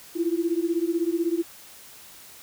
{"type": "beating tone pair", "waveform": "sine", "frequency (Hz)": [330, 346], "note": ["E4", "F4"], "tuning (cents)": [2, -16], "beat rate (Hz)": 16, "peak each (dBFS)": -25, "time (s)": [0.15, 1.43], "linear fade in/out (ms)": 20, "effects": ["white hiss -47 dBFS RMS until 2.42 s"]}